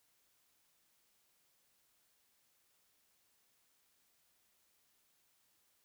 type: silence
effects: white hiss -75 dBFS RMS until 5.84 s